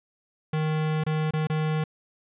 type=tone with dropouts; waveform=square; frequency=155.56 Hz; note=D#3; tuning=in tune; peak=-24 dBFS; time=0.53-1.84 s; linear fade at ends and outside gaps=5 ms; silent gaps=1.038-1.064 / 1.309-1.335 / 1.471-1.498 s; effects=resampled to 8000 Hz + 11-bit